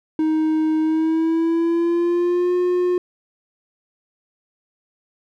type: tone with pitch glide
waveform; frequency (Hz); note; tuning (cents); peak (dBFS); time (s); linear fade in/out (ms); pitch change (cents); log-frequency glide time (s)
triangle; 313.7 to 358.3; D#4 to F4; +14 to +44; -14; 0.19-2.98; 2; +230; 0.8-2.54
effects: none